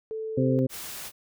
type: tone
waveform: sine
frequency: 440 Hz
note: A4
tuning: in tune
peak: -30 dBFS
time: 0.11-0.59 s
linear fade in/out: 0 ms
type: harmonic tone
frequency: 130.3 Hz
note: C3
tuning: 7 cents flat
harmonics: 1 / 2 / 3 / 4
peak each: -25 / -24 / -30 / -28 dBFS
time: 0.37-0.67 s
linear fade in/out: 10 ms
type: noise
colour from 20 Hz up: white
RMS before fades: -38 dBFS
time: 0.69-1.12 s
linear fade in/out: 50 ms
effects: none